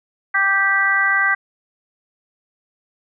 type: harmonic tone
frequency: 392 Hz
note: G4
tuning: in tune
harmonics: 2 / 3 / 4 / 5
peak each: -27 / -22 / -17 / -18 dBFS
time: 0.34-1.35 s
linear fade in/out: 10 ms
effects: none